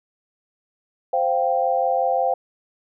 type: chord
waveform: sine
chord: C suspended fourth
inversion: none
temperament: equal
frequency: 523.3 / 698.5 / 784 Hz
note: C5 / F5 / G5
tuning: 0 / 0 / 0 cents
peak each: -22 dBFS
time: 1.13-2.34 s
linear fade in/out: 5 ms
effects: none